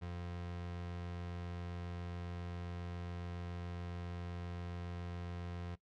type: tone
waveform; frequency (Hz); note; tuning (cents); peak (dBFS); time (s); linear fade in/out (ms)
30% pulse; 87.31; F2; 0; -39; 0.01-5.76; 20
effects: noise-tail reverb RT60 0.1 s tail -18 dB re dry + low-pass 4000 Hz 12 dB/octave